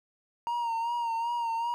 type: tone with vibrato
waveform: triangle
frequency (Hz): 932.3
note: A#5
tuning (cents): 0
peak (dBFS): -26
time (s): 0.47-1.74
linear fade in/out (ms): 0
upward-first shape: sine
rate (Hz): 2.6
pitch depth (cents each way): 44
effects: none